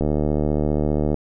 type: click train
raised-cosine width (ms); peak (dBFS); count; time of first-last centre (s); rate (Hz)
2; -8; 86; 0.01-1.143; 75
effects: none